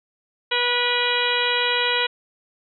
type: harmonic tone with a mistuned harmonic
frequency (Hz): 487.2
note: B4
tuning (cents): -24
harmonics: 1 / 2 / 3 / 4 / 5 / 6 / 7 / 8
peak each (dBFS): -27 / -27 / -27 / -27 / -27 / -27 / -27 / -27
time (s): 0.51-2.07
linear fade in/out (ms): 10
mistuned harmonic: 7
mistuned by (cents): -53
effects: none